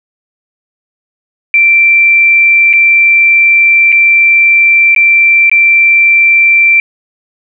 sine tone with dropouts, 2349 Hz, D7, in tune, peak -3 dBFS, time 1.54-6.8 s, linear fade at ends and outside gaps 1 ms, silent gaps 2.73-2.735 / 3.92-3.925 / 4.948-4.962 / 5.497-5.515 s, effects none

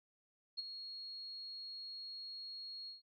sine tone with ADSR envelope, 4300 Hz, C8, 47 cents sharp, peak -36 dBFS, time 0.57-3.02 s, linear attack 21 ms, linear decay 21 ms, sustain -9 dB, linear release 140 ms, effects none

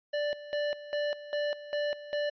square tone with tremolo, 587.3 Hz, D5, in tune, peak -29 dBFS, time 0.13-2.3 s, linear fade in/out 10 ms, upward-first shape square, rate 2.5 Hz, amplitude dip 80%, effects resampled to 11025 Hz

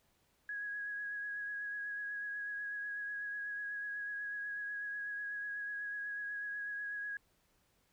sine tone with vibrato, 1661.2 Hz, G#6, in tune, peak -38 dBFS, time 0.49-7.17 s, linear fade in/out 2 ms, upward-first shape triangle, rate 8.1 Hz, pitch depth 23 cents each way, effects pink hiss -74 dBFS RMS until 7.92 s

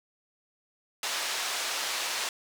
white band-pass noise, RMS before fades -32 dBFS, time 1.03-2.29 s, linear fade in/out 2 ms, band 570 to 5600 Hz, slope 12 dB/octave, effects none

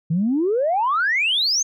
sine exponential sweep, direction up, 153.4 to 6580 Hz, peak -16 dBFS, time 0.1-1.63 s, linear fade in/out 10 ms, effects tanh soft clip ceiling -12 dBFS

